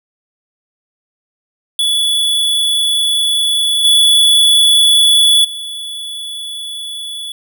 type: tone with level steps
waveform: square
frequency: 3425 Hz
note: A7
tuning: 47 cents flat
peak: -12 / -7 / -23 dBFS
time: 1.79-7.32 s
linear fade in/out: 2 ms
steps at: 3.84 / 5.44 s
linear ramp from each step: 10 ms
effects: none